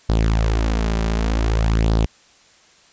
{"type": "tone with flanger", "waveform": "sawtooth", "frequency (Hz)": 55, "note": "A1", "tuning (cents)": 0, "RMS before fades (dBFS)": -18, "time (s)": [0.09, 2.06], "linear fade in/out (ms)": 5, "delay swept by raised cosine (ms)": [0.21, 5.11], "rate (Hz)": 0.54, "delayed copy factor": 0.6, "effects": ["white hiss -52 dBFS RMS until 2.92 s", "resampled to 16000 Hz"]}